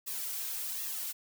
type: noise with flanger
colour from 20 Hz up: blue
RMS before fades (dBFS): -37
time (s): 0.06-1.13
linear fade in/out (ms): 20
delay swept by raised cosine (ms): 1.3 to 3.5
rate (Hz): 1.3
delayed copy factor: -0.9
effects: none